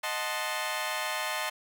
15% pulse chord, D# diminished seventh, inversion none, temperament equal, 622.3 / 740 / 880 / 1046.5 Hz, D#5 / F#5 / A5 / C6, 0 / 0 / 0 / 0 cents, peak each -29 / -32 / -29 / -29 dBFS, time 0.03-1.5 s, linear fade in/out 10 ms, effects none

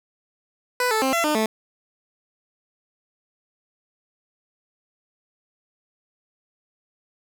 15% pulse tone with pitch steps, 496.8 / 438.1 / 264.9 / 676 / 302.7 / 219.1 Hz, B4 / A4 / C4 / E5 / D#4 / A3, +10 / -7 / +22 / +43 / -48 / -7 cents, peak -13 dBFS, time 0.8-1.46 s, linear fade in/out 2 ms, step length 110 ms, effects none

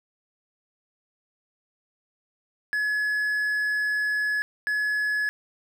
triangle tone bursts at uneven times, 1698 Hz, G#6, 38 cents sharp, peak -21 dBFS, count 2, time 2.73-4.42 / 4.67-5.29 s, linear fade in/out 0 ms, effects none

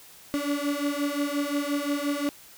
35% pulse beating tone pair, 284.7 / 290.4 Hz, C#4 / D4, +46 / -19 cents, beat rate 5.7 Hz, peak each -27 dBFS, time 0.34-2.29 s, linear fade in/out 0 ms, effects white hiss -50 dBFS RMS until 2.57 s

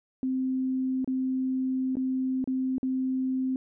sine tone with dropouts, 260.2 Hz, C4, 9 cents flat, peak -25 dBFS, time 0.23-3.56 s, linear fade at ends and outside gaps 1 ms, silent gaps 1.045-1.076 / 1.955-1.969 / 2.442-2.475 / 2.782-2.83 s, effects none

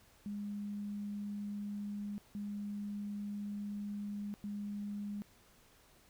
sine tone bursts at uneven times, 204.9 Hz, G#3, 23 cents flat, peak -38 dBFS, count 3, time 0.26-2.18 / 2.35-4.34 / 4.44-5.22 s, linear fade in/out 0 ms, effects pink hiss -65 dBFS RMS until 6.09 s

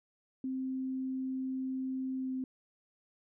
sine tone with pitch glide, 261.6 to 259.6 Hz, C4 to C4, 0 to -13 cents, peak -33 dBFS, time 0.44-2.44 s, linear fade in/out 2 ms, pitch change -13 cents, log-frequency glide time 2.16-2.33 s, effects none

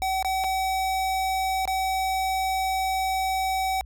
square tone with dropouts, 761 Hz, F#5, 48 cents sharp, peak -24 dBFS, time 0.02-3.81 s, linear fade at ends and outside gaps 0 ms, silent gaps 0.226-0.247 / 0.439-0.443 / 1.654-1.676 s, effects added 60 Hz sine -40 dBFS peak until 3.85 s

